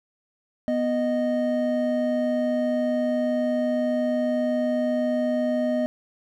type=tone pair together; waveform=triangle; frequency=246.9 / 618.9 Hz; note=B3 / D#5; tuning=0 / -9 cents; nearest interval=octave + major third; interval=1591 cents; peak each=-22 dBFS; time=0.68-5.86 s; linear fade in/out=0 ms; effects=none